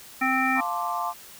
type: harmonic tone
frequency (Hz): 261.6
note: C4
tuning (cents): 0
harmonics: 1 / 3 / 5 / 7 / 9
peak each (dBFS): -27 / -27 / -27 / -27 / -27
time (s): 0.21-0.61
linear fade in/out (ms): 10
type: chord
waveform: sine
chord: D minor seventh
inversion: first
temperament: equal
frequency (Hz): 698.5 / 880 / 1046.5 / 1174.7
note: F5 / A5 / C6 / D6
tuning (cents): 0 / 0 / 0 / 0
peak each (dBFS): -31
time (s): 0.55-1.14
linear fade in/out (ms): 50
effects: white hiss -46 dBFS RMS until 1.39 s